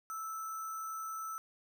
sine tone with sample-and-hold, 1318.5 Hz, E6, in tune, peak -38 dBFS, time 0.1-1.38 s, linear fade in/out 0 ms, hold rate 7350 Hz, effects none

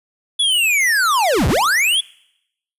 square linear two-way sweep, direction down then up, 3455 to 46.55 to 3455 Hz, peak -14 dBFS, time 0.39-2.01 s, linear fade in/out 10 ms, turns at 1.48 s
brown noise, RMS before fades -33 dBFS, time 1.37-1.58 s, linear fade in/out 5 ms
effects noise-tail reverb RT60 0.8 s tail -24 dB re dry + resampled to 32000 Hz

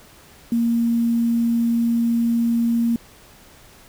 sine tone with quantisation, 233.1 Hz, A#3, in tune, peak -16 dBFS, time 0.52-2.96 s, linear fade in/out 2 ms, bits 7, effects pink hiss -48 dBFS RMS until 3.88 s

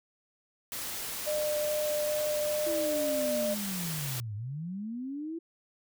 white noise, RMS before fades -37 dBFS, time 0.72-4.2 s, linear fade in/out 0 ms
sine tone with vibrato, 601 Hz, D5, 40 cents sharp, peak -28 dBFS, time 1.26-3.55 s, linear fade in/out 20 ms, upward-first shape sine, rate 2.4 Hz, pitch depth 10 cents each way
sine linear two-way sweep, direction down then up, 338.1 to 100 to 338.1 Hz, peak -34 dBFS, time 2.66-5.39 s, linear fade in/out 10 ms, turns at 4.35 s
effects none

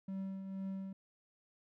triangle tone with tremolo, 192.5 Hz, G3, 31 cents flat, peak -35 dBFS, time 0.08-0.93 s, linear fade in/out 5 ms, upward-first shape triangle, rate 2.1 Hz, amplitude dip 50%, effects none

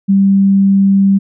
sine tone, 196 Hz, G3, in tune, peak -6 dBFS, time 0.08-1.19 s, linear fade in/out 20 ms, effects none

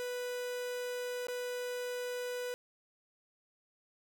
45% pulse tone with dropouts, 493.9 Hz, B4, in tune, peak -36 dBFS, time 0-2.54 s, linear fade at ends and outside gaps 0 ms, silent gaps 1.269-1.284 s, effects none

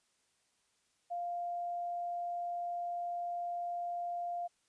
sine tone, 698.5 Hz, F5, in tune, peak -35 dBFS, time 1.1-4.48 s, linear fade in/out 20 ms, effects white hiss -75 dBFS RMS until 4.68 s + resampled to 22050 Hz

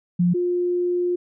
sine tone pair in turn, 176.2 / 354.5 Hz, F3 / F4, +16 / +26 cents, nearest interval octave, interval 1210 cents, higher second, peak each -15 / -19 dBFS, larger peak first, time 0.19-0.34 / 0.34-1.16 s, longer second, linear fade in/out 10 ms, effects none

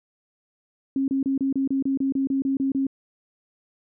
sine tone bursts, 270.5 Hz, C#4, 42 cents flat, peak -20 dBFS, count 13, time 0.96-2.868 s, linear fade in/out 2 ms, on 120 ms, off 29 ms, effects none

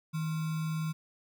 sine tone with sample-and-hold, 159.1 Hz, D#3, 39 cents sharp, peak -30 dBFS, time 0.13-0.93 s, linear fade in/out 20 ms, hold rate 1225 Hz, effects none

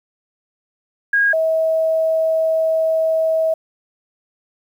sine tone pair in turn, 1635 / 643.3 Hz, G#6 / E5, -28 / -42 cents, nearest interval octave + major third, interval 1614 cents, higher first, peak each -12 / -14 dBFS, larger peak first, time 1.13-1.33 / 1.33-3.54 s, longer second, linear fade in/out 5 ms, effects 8-bit

